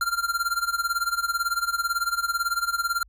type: tone with tremolo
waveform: square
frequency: 1384 Hz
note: F6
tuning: 16 cents flat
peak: -21 dBFS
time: 0.01-3.03 s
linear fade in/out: 2 ms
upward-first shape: sine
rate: 18 Hz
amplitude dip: 85%
effects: added 50 Hz sine -52 dBFS peak until 3.08 s